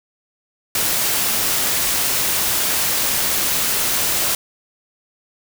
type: noise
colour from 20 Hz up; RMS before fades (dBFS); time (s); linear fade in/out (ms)
white; -19; 0.75-4.35; 2
effects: none